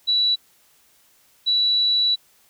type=tone pair in turn; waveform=sine; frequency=3936 / 3936 Hz; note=B7 / B7; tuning=-7 / -7 cents; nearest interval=unison; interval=0 cents; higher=neither; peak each=-16 / -16 dBFS; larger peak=neither; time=0.07-0.36 / 1.46-2.16 s; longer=second; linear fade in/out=20 ms; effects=white hiss -58 dBFS RMS until 2.49 s